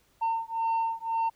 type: beating tone pair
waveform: sine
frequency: 907 / 908.9 Hz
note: A#5 / A#5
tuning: -48 / -44 cents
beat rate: 1.9 Hz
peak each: -27 dBFS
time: 0.21-1.3 s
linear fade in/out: 20 ms
effects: tanh soft clip ceiling -23 dBFS + pink hiss -66 dBFS RMS until 1.35 s